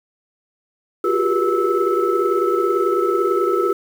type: tone cluster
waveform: sine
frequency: 353.3 / 384.5 / 402.5 / 478.7 / 1308 Hz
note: F4 / G4 / G4 / A#4 / E6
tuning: +20 / -33 / +46 / +46 / -14 cents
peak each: -20 / -21 / -21 / -23 / -21 dBFS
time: 1.04-3.73 s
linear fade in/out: 5 ms
effects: tanh soft clip ceiling -7 dBFS + 7-bit